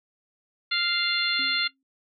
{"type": "harmonic tone", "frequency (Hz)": 697, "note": "F5", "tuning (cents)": -4, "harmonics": [2, 3, 4, 5, 6], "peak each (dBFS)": [-30, -29, -30, -29, -27], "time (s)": [0.71, 1.68], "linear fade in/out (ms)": 10}
{"type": "tone with exponential decay", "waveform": "sine", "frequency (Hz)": 268.6, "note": "C4", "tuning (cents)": 46, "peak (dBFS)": -36, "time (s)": [1.39, 1.83], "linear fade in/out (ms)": 2, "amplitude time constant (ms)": 94}
{"effects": ["noise-tail reverb RT60 0.1 s tail -17 dB re dry"]}